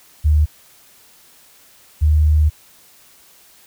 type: tone pair in turn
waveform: sine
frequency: 75.7 / 76.36 Hz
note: D#2 / D#2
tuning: -47 / -32 cents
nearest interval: unison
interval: 15 cents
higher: second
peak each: -10 dBFS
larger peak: neither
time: 0.24-0.46 / 2.01-2.5 s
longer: second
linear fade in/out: 20 ms
effects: white hiss -49 dBFS RMS until 3.66 s